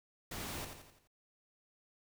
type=noise with echo; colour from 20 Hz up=pink; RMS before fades=-43 dBFS; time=0.31-0.65 s; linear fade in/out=5 ms; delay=85 ms; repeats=5; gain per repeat=-6 dB; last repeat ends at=1.075 s; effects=none